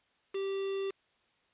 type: tone with quantisation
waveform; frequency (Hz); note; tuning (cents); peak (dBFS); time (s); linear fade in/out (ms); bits
triangle; 390.4; G4; -7; -30; 0.34-0.91; 10; 7
effects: white hiss -71 dBFS RMS until 1.53 s + resampled to 8000 Hz